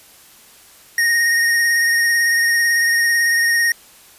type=tone with vibrato; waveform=square; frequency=1860 Hz; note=A#6; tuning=4 cents flat; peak=-14 dBFS; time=0.98-3.72 s; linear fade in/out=2 ms; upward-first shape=sine; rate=18 Hz; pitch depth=19 cents each way; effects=white hiss -46 dBFS RMS until 4.18 s + resampled to 32000 Hz